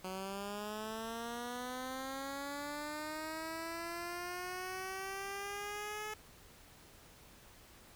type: linear sweep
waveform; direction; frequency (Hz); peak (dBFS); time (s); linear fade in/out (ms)
10% pulse; up; 185 to 429.2; -32; 0.04-6.14; 5
effects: pink hiss -59 dBFS RMS until 7.95 s